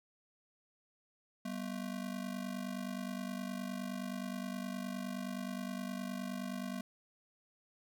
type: ring-modulated tone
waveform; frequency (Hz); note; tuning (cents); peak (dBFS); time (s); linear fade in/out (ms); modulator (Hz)
square; 218.3; A3; -13; -36; 1.45-6.81; 2; 24.8
effects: none